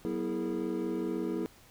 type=tone cluster; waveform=triangle; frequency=187 / 243.5 / 327.5 / 413.2 / 457.3 Hz; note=F#3 / B3 / E4 / G#4 / A#4; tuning=+19 / -24 / -11 / -9 / -33 cents; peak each=-37 / -35 / -32 / -35 / -39 dBFS; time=0.05-1.46 s; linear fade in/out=0 ms; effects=tanh soft clip ceiling -19 dBFS + pink hiss -58 dBFS RMS until 1.7 s